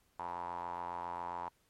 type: tone with band-pass filter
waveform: sawtooth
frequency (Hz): 87.31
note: F2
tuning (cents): 0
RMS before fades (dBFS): -41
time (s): 0.19-1.49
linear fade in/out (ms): 5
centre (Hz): 930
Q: 8.2
effects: pink hiss -73 dBFS RMS until 1.69 s + MP3 64 kbps